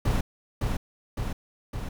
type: noise with echo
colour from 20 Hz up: brown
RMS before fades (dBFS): -24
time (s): 0.05-0.21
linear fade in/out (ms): 5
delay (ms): 560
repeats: 3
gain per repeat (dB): -3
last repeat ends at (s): 1.89
effects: none